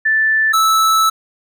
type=tone pair in turn; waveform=sine / square; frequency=1760 / 1310.5 Hz; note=A6 / E6; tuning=0 / -11 cents; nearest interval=perfect fourth; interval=511 cents; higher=first; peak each=-11 dBFS; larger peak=neither; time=0.05-0.53 / 0.53-1.1 s; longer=second; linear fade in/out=10 ms; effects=none